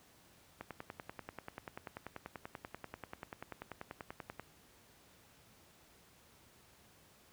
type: click train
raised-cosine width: 0.5 ms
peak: -28 dBFS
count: 40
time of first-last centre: 0.61-4.396 s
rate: 10.3 Hz
effects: pink hiss -64 dBFS RMS until 7.32 s + high-pass 60 Hz 12 dB/octave